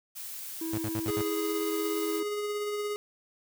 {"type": "noise", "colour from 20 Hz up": "blue", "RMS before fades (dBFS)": -40, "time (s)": [0.15, 2.21], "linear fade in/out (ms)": 20}
{"type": "tone", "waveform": "triangle", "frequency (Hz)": 326, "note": "E4", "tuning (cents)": -19, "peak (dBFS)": -30, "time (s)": [0.61, 2.23], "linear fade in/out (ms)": 5}
{"type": "tone bursts", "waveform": "sawtooth", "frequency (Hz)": 109.2, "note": "A2", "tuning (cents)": -13, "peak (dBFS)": -28, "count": 5, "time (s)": [0.73, 1.218], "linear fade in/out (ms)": 5, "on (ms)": 52, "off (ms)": 57}
{"type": "tone with tremolo", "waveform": "square", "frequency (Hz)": 415.3, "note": "G#4", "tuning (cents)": 0, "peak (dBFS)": -30, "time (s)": [1.08, 2.96], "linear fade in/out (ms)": 0, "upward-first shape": "sine", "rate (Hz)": 17, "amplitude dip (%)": 25}
{"effects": []}